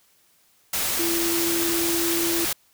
sine tone in noise, 337.4 Hz, E4, 40 cents sharp, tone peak -24 dBFS, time 0.99-2.45 s, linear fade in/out 5 ms, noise white, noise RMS -25 dBFS, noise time 0.73-2.53 s, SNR -2 dB, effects white hiss -61 dBFS RMS until 2.73 s

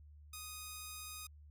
5% pulse tone, 1244.5 Hz, D#6, in tune, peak -34 dBFS, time 0.33-1.27 s, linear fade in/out 5 ms, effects added 74 Hz sine -55 dBFS peak until 1.5 s

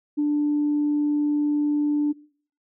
sine tone, 294.8 Hz, D4, 7 cents sharp, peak -18 dBFS, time 0.17-2.13 s, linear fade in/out 20 ms, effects noise-tail reverb RT60 0.5 s tail -22 dB re dry + tanh soft clip ceiling -15 dBFS

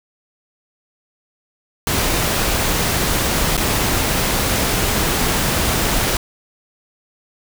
pink noise with dropouts, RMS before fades -18 dBFS, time 1.87-6.17 s, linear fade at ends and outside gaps 2 ms, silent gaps 3.569-3.576 s, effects none

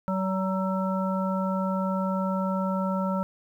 harmonic tone with a mistuned harmonic, 190 Hz, F#3, 46 cents sharp, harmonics 1 / 3 / 5 / 7, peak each -26 / -31 / -33 / -34 dBFS, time 0.08-3.23 s, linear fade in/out 0 ms, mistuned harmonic 5, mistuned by -31 cents, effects 10-bit

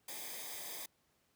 white noise with comb filter, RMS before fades -45 dBFS, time 0.08-0.86 s, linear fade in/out 5 ms, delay 0.71 ms, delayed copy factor -0.7, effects pink hiss -75 dBFS RMS until 1.35 s + high-pass 80 Hz 12 dB/octave

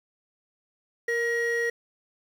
triangle tone pair together, 467.5 / 1896.1 Hz, A#4 / A#6, +5 / +29 cents, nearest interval 2 octaves, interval 2424 cents, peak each -24 dBFS, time 1.08-1.7 s, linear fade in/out 5 ms, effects tanh soft clip ceiling -17 dBFS + 9-bit

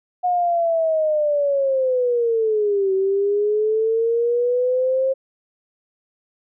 sine linear two-way sweep, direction down then up, 726 to 380 to 535 Hz, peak -16 dBFS, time 0.23-5.14 s, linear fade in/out 20 ms, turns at 2.93 s, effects none

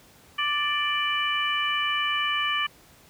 harmonic tone with a mistuned harmonic, 587.3 Hz, D5, in tune, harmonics 2 / 3 / 4 / 5, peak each -28 / -30 / -29 / -28 dBFS, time 0.38-2.67 s, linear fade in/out 10 ms, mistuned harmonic 5, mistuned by +20 cents, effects pink hiss -54 dBFS RMS until 3.09 s + high-pass 60 Hz 12 dB/octave

